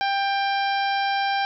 harmonic tone with a mistuned harmonic, 792 Hz, G5, 18 cents sharp, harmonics 1 / 2 / 3 / 4 / 5 / 6 / 7, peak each -22 / -28 / -32 / -34 / -36 / -38 / -39 dBFS, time 0.01-1.45 s, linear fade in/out 0 ms, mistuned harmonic 7, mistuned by -36 cents, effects none

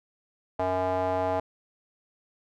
square tone with band-pass filter, 92.5 Hz, F#2, in tune, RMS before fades -27 dBFS, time 0.59-1.4 s, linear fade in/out 5 ms, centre 730 Hz, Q 3.6, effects none

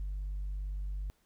sine tone, 48.85 Hz, G1, 5 cents flat, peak -32 dBFS, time 0-1.1 s, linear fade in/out 0 ms, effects tanh soft clip ceiling -32 dBFS + pink hiss -72 dBFS RMS until 1.25 s

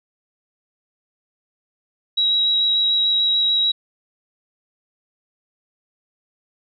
sine tone with vibrato, 3856 Hz, B7, 42 cents flat, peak -15 dBFS, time 2.17-3.72 s, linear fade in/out 10 ms, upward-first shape square, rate 6.8 Hz, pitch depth 8 cents each way, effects none

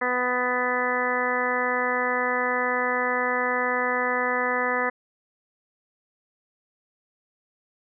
harmonic tone, 249 Hz, B3, 14 cents sharp, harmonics 1 / 2 / 3 / 4 / 5 / 6 / 7 / 8, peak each -34 / -28 / -32 / -30 / -30 / -36 / -28 / -30 dBFS, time 0.01-4.9 s, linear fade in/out 10 ms, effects none

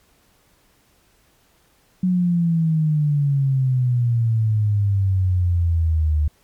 sine exponential sweep, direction down, 185 to 74.3 Hz, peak -15 dBFS, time 2.03-6.28 s, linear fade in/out 5 ms, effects pink hiss -59 dBFS RMS until 6.43 s + MP3 96 kbps

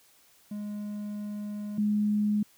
triangle / sine tone pair in turn, 207.7 / 209.1 Hz, G#3 / G#3, 0 / +12 cents, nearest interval unison, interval 12 cents, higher second, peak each -31 / -23 dBFS, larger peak second, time 0.51-1.78 / 1.78-2.43 s, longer first, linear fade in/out 5 ms, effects white hiss -61 dBFS RMS until 2.57 s

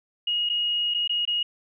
sine tone with dropouts, 2879 Hz, F#7, 48 cents flat, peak -22 dBFS, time 0.27-1.43 s, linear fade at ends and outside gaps 5 ms, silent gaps 0.491-0.497 / 0.94-0.945 / 1.077-1.094 / 1.253-1.275 s, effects none

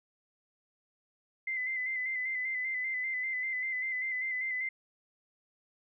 sine tone with vibrato, 2046 Hz, C7, 39 cents flat, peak -31 dBFS, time 1.47-4.69 s, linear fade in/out 5 ms, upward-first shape square, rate 5.1 Hz, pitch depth 34 cents each way, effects none

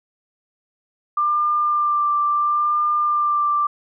sine tone with vibrato, 1189 Hz, D6, 21 cents sharp, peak -16 dBFS, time 1.17-3.67 s, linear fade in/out 5 ms, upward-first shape sine, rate 0.73 Hz, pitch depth 17 cents each way, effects none

